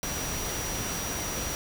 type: tone in noise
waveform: sine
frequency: 5800 Hz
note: F#8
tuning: 35 cents flat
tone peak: -36 dBFS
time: 0.03-1.55 s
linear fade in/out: 0 ms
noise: pink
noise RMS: -33 dBFS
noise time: 0.03-1.55 s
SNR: -6 dB
effects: none